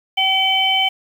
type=harmonic tone; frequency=766 Hz; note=G5; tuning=40 cents flat; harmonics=1 / 3 / 4; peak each=-20 / -20 / -16 dBFS; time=0.17-0.89 s; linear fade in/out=10 ms; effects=7-bit